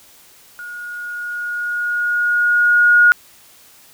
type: tone with level ramp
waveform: sine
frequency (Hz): 1440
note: F#6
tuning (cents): -47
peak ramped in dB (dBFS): -29 to -6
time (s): 0.59-3.12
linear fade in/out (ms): 0
effects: white hiss -47 dBFS RMS until 3.93 s